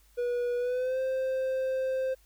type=tone with pitch glide; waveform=triangle; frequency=485.4 to 523.3 Hz; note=B4 to C5; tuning=-30 to 0 cents; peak=-25 dBFS; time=0.17-2.15 s; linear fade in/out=20 ms; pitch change=+130 cents; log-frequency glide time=0.57-1 s; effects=added 50 Hz sine -60 dBFS peak until 2.25 s + white hiss -65 dBFS RMS until 2.25 s